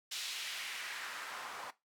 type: noise with band-pass filter sweep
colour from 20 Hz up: white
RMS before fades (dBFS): -43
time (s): 0.11-1.71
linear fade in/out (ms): 10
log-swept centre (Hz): 3800 to 870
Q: 1.4
effects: noise-tail reverb RT60 0.2 s tail -17 dB re dry